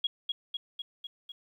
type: tone with echo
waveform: sine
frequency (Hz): 3300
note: G#7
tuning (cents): -12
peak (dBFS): -25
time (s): 0.04-0.07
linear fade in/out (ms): 5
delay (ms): 250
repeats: 5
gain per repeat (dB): -3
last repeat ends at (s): 1.32
effects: 11-bit

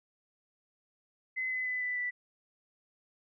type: tone with pitch steps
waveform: sine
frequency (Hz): 2038 / 2022 / 2005 / 1989.2 / 1973.1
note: C7 / B6 / B6 / B6 / B6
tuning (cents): -46 / +40 / +26 / +12 / -2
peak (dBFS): -31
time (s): 1.36-2.11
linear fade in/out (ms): 20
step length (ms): 150
effects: none

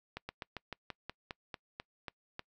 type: slowing click train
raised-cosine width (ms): 0.3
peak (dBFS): -24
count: 12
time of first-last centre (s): 0.17-2.394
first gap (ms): 120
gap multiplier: 1.1
effects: noise-tail reverb RT60 0.1 s tail -25 dB re dry

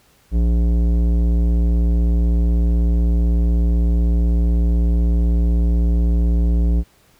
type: tone with tanh clipping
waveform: sine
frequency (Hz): 58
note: A#1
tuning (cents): -8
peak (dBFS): -15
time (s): 0.31-6.84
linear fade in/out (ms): 50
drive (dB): 14
effects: pink hiss -55 dBFS RMS until 7.19 s

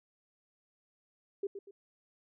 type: tone with echo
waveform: sine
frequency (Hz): 397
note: G4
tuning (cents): +22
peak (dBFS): -31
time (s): 1.43-1.47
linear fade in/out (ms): 5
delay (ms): 120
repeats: 2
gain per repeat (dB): -9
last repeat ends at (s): 1.71
effects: none

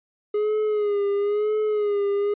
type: tone with vibrato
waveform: triangle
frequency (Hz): 415.3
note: G#4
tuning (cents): 0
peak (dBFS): -18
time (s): 0.34-2.34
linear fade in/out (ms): 5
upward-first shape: sine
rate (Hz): 1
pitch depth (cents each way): 56
effects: resampled to 8000 Hz

